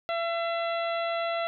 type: harmonic tone with a mistuned harmonic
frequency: 674 Hz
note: E5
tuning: 38 cents sharp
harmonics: 1 / 2 / 3 / 4 / 5 / 6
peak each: -28 / -34 / -38 / -40 / -42 / -44 dBFS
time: 0.09-1.47 s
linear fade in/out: 0 ms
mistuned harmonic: 6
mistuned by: -27 cents
effects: none